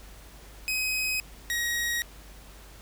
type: tone pair in turn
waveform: sawtooth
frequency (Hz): 2526 / 1892.4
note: D#7 / A#6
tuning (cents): +26 / +26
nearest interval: perfect fourth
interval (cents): 500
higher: first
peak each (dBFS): -23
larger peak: neither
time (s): 0.68-1.2 / 1.5-2.02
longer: neither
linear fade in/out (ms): 0
effects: added 50 Hz sine -47 dBFS peak until 2.81 s + pink hiss -51 dBFS RMS until 2.81 s